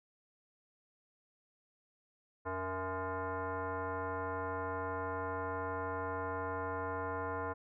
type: tone with frequency modulation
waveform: sine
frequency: 284.4 Hz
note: C#4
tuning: 45 cents sharp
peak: -35 dBFS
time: 2.45-7.54 s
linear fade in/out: 20 ms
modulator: 375 Hz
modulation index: 3
effects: none